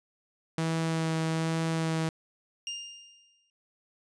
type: tone with vibrato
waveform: sawtooth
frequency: 162 Hz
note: E3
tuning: 30 cents flat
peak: -23 dBFS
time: 0.58-2.09 s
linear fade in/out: 2 ms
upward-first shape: sine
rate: 1.2 Hz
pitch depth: 11 cents each way
type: tone with exponential decay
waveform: 30% pulse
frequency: 2809 Hz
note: F7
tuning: 9 cents sharp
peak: -29 dBFS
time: 2.67-3.5 s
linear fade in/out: 1 ms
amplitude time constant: 180 ms
effects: resampled to 22050 Hz

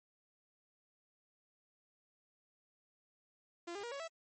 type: tone with pitch steps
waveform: sawtooth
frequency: 343.7 / 404 / 475 / 558.3 / 656.4 Hz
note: F4 / G#4 / A#4 / C#5 / E5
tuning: -28 / -48 / +33 / +12 / -8 cents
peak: -38 dBFS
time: 3.67-4.08 s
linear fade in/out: 10 ms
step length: 82 ms
effects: MP3 32 kbps

